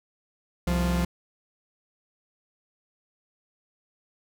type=tone pair together; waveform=45% pulse; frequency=65.4 / 174.61 Hz; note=C2 / F3; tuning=0 / 0 cents; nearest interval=octave + perfect fourth; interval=1700 cents; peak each=-26 / -25 dBFS; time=0.67-1.05 s; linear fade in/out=5 ms; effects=none